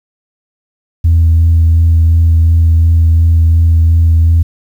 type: tone with vibrato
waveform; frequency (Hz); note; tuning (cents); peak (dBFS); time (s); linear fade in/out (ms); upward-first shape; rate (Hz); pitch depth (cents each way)
sine; 82.41; E2; 0; -3; 1.04-4.43; 10; sine; 2.8; 14
effects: tanh soft clip ceiling -2 dBFS + 7-bit